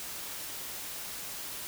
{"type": "noise", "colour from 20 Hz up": "white", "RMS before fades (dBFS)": -40, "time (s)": [0, 1.67], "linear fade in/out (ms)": 0, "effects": []}